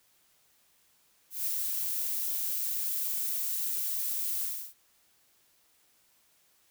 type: noise with ADSR envelope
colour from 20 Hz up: violet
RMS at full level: -30 dBFS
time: 1.3-4.74 s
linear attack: 170 ms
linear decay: 8 ms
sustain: -2 dB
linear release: 320 ms
effects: white hiss -67 dBFS RMS until 6.7 s